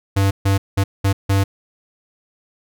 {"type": "tone bursts at uneven times", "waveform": "square", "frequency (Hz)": 98, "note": "G2", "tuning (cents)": 0, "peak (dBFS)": -14, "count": 5, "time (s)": [[0.16, 0.31], [0.45, 0.58], [0.77, 0.84], [1.04, 1.13], [1.29, 1.44]], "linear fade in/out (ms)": 10, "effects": []}